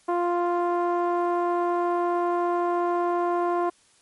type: tone with low-pass filter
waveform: sawtooth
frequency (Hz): 349.2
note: F4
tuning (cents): 0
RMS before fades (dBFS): -24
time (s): 0.08-3.7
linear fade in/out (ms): 10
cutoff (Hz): 980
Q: 2.4
effects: white hiss -60 dBFS RMS until 4.01 s + MP3 48 kbps